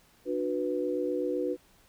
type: tone cluster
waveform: sine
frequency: 296.9 / 364.9 / 492.5 Hz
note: D4 / F#4 / B4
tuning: +19 / -24 / -5 cents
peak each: -33 / -32 / -31 dBFS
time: 0.25-1.57 s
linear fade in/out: 50 ms
effects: pink hiss -62 dBFS RMS until 1.88 s